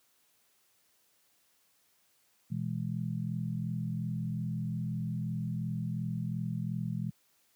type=chord; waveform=sine; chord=E major; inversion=second; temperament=equal with one note detuned; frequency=122.12 / 164.81 / 207.7 Hz; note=B2 / E3 / G#3; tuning=-19 / 0 / 0 cents; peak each=-35 / -35 / -38 dBFS; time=2.5-7.11 s; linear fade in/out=20 ms; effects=white hiss -70 dBFS RMS until 7.55 s + high-pass 80 Hz 12 dB/octave